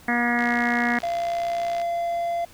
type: harmonic tone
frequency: 239.5 Hz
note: A#3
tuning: 47 cents sharp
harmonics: 1 / 2 / 3 / 4 / 5 / 6 / 7 / 8 / 9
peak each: -24 / -35 / -27 / -34 / -34 / -34 / -27 / -27 / -30 dBFS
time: 0.08-0.99 s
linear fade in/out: 5 ms
type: click train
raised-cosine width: 0.2 ms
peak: -20 dBFS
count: 87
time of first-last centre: 0.39-1.816 s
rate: 60.3 Hz
type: tone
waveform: triangle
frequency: 686 Hz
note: F5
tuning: 31 cents flat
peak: -21 dBFS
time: 1.03-2.45 s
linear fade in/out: 5 ms
effects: pink hiss -50 dBFS RMS until 2.53 s